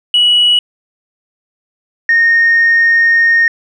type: tone pair in turn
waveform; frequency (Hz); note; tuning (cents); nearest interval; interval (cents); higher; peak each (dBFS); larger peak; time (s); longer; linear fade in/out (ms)
sine; 2930 / 1845.8; F#7 / A#6; -18 / -18; minor sixth; 800; first; -5; neither; 0.14-0.59 / 2.09-3.48; second; 2
effects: tanh soft clip ceiling -3 dBFS